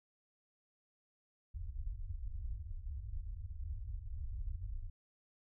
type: low-pass noise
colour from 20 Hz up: pink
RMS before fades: -42 dBFS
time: 1.54-4.9 s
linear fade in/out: 5 ms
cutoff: 100 Hz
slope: 96 dB/octave
effects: none